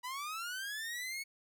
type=linear sweep; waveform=sawtooth; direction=up; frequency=968 to 2217 Hz; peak=-35 dBFS; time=0.03-1.24 s; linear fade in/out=20 ms; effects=none